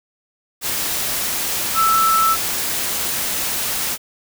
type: tone in noise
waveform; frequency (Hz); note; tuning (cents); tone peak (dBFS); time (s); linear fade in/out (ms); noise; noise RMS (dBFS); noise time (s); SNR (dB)
sine; 1318.5; E6; 0; -13; 1.74-2.37; 50; white; -22; 0.61-3.98; +6
effects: none